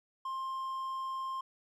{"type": "tone", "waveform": "triangle", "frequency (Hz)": 1057, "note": "C6", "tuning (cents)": 17, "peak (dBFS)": -33, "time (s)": [0.25, 1.41], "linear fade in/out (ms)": 5, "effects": []}